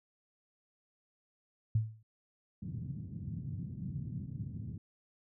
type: tone with exponential decay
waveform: sine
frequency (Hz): 110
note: A2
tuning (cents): 0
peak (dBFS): -23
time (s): 1.75-2.03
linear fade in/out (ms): 5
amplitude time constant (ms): 59
type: band-pass noise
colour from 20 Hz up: pink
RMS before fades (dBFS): -41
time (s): 2.62-4.78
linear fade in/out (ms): 5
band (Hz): 100 to 180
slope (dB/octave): 24
effects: none